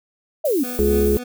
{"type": "exponential sweep", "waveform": "sine", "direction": "down", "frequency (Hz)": [663, 244.6], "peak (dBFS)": -16, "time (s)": [0.44, 0.64], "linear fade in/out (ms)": 10}
{"type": "noise", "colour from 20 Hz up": "violet", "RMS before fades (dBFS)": -31, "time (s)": [0.45, 1.19], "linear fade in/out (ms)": 5}
{"type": "tone with tremolo", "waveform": "25% pulse", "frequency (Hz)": 246.9, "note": "B3", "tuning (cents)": 0, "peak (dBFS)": -24, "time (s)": [0.63, 1.24], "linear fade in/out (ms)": 10, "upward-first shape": "sine", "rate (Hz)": 3.6, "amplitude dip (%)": 60}
{"type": "harmonic tone", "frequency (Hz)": 70.3, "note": "C#2", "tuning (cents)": 25, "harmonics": [1, 3, 5, 6], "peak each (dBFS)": [-21, -22, -22, -17], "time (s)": [0.79, 1.17], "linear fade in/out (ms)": 0}
{"effects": []}